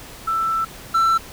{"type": "tone pair in turn", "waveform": ["sine", "triangle"], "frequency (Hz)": [1328, 1337.2], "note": ["E6", "E6"], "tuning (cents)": [12, 24], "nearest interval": "unison", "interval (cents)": 12, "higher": "second", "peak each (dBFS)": [-18, -12], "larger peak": "second", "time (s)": [[0.27, 0.65], [0.94, 1.18]], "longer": "first", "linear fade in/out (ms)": 10, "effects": ["pink hiss -39 dBFS RMS until 1.32 s"]}